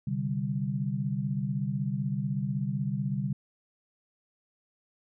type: chord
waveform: sine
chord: C suspended second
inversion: none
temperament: equal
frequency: 130.81 / 146.83 / 196 Hz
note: C3 / D3 / G3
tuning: 0 / 0 / 0 cents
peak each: -32 dBFS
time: 0.07-3.33 s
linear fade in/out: 5 ms
effects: none